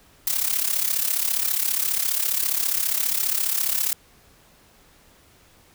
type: noise with amplitude modulation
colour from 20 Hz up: blue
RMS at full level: -20 dBFS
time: 0.27-3.93 s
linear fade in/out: 2 ms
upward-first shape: sine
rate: 34.8 Hz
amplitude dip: 75%
effects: pink hiss -55 dBFS RMS until 5.74 s